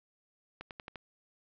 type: accelerating click train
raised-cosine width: 0.3 ms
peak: -26 dBFS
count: 5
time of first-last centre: 0.61-0.957 s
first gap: 98 ms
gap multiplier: 0.92
effects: low-pass 4000 Hz 12 dB/octave